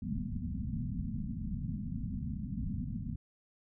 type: low-pass noise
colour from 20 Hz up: white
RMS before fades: -37 dBFS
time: 0.02-3.16 s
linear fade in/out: 5 ms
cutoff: 250 Hz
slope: 96 dB/octave
effects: none

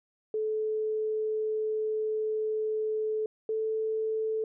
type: tone pair in turn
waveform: sine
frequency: 433.2 / 439 Hz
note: A4 / A4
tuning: -27 / -4 cents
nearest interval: unison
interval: 23 cents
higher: second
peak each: -27 dBFS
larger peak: neither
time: 0.34-3.26 / 3.49-4.44 s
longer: first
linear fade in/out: 2 ms
effects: none

